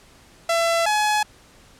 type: tone pair in turn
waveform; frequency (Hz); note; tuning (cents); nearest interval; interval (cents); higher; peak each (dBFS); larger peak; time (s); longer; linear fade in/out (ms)
sawtooth; 671 / 845.4; E5 / G#5; +31 / +31; major third; 400; second; -14; neither; 0.49-0.86 / 0.86-1.23; neither; 5
effects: pink hiss -51 dBFS RMS until 1.79 s + low-pass 10000 Hz 12 dB/octave